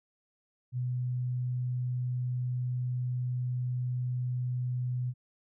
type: tone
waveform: sine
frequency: 124.8 Hz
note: B2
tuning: 19 cents sharp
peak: -29 dBFS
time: 0.72-5.14 s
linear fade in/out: 50 ms
effects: none